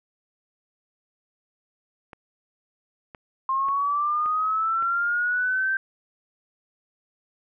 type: clicks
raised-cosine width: 0.5 ms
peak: -26 dBFS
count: 5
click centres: 2.132 / 3.148 / 3.686 / 4.26 / 4.825 s
type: linear sweep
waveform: sine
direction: up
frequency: 1057 to 1568 Hz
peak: -21 dBFS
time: 3.49-5.77 s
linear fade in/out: 2 ms
effects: none